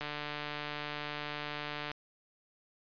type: click train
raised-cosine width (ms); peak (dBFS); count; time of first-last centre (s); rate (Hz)
0.3; -22; 283; 0.01-1.915; 148
effects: resampled to 11025 Hz